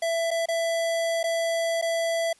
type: tone with dropouts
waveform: square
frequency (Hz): 665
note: E5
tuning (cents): +15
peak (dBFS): -24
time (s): 0.02-2.33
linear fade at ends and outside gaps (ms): 5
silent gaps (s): 0.307-0.312 / 0.458-0.485 / 1.231-1.239 / 1.815-1.823
effects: white hiss -59 dBFS RMS until 2.39 s + resampled to 24000 Hz